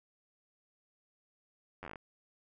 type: slowing click train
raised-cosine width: 0.5 ms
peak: -29 dBFS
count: 9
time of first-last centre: 1.83-1.958 s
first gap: 10 ms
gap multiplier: 1.13
effects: none